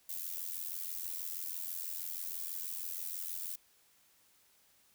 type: noise with amplitude modulation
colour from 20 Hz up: violet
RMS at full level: -37 dBFS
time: 0.09-3.56 s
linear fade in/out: 5 ms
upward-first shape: sine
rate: 86.2 Hz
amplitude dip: 80%
effects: white hiss -68 dBFS RMS until 4.94 s